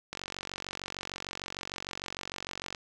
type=click train; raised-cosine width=0.2 ms; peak=-19 dBFS; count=123; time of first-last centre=0.13-2.748 s; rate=46.6 Hz; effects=none